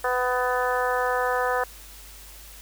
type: harmonic tone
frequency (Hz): 250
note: B3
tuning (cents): +21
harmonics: 2 / 3 / 4 / 5 / 6 / 7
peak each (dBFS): -26 / -28 / -29 / -30 / -31 / -31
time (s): 0.04-1.64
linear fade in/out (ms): 5
effects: added 50 Hz sine -46 dBFS peak until 2.61 s + white hiss -46 dBFS RMS until 2.61 s